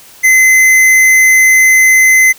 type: tone with hard clipping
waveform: sine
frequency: 2049 Hz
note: C7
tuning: 37 cents flat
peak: -5 dBFS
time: 0.23-2.33 s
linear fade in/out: 20 ms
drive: 16 dB
effects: white hiss -38 dBFS RMS until 2.38 s